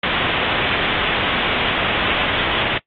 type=low-pass noise; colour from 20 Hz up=white; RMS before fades=-20 dBFS; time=0.03-2.78 s; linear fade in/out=5 ms; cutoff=3500 Hz; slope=96 dB/octave; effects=noise-tail reverb RT60 0.1 s tail -20 dB re dry + AAC 32 kbps